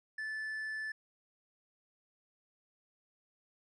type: tone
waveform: triangle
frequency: 1747 Hz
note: A6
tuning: 13 cents flat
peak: -35 dBFS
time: 0.18-0.92 s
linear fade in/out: 5 ms
effects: resampled to 22050 Hz